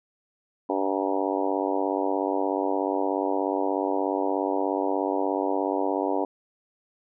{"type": "harmonic tone with a mistuned harmonic", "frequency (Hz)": 96.8, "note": "G2", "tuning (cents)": -21, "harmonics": [3, 4, 5, 6, 7, 8, 9, 10], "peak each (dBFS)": [-29, -30, -31, -32, -32, -33, -34, -34], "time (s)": [0.69, 6.25], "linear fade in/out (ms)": 5, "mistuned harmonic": 10, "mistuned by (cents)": -24, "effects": []}